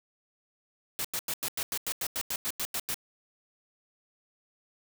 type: noise bursts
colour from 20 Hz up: white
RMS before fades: -32 dBFS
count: 14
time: 0.99-2.943 s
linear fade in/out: 0 ms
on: 55 ms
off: 91 ms
effects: none